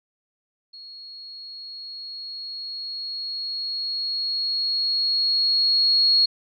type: tone with level ramp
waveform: sine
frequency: 4313 Hz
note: C#8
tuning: 48 cents flat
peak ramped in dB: -39 to -14 dBFS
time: 0.73-6.26 s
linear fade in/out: 10 ms
effects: none